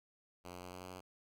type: tone with pitch steps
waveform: 5% pulse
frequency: 89 / 89.62 / 90.24 / 90.87 / 91.5 / 92.14 Hz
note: F2 / F2 / F#2 / F#2 / F#2 / F#2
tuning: +33 / +45 / -43 / -31 / -19 / -7 cents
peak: -36 dBFS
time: 0.44-1.01 s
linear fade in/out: 20 ms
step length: 95 ms
effects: none